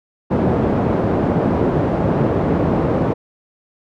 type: band-pass noise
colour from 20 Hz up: pink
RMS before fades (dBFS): -17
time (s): 0.3-3.14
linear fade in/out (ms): 20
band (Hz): 120 to 630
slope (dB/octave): 12
effects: none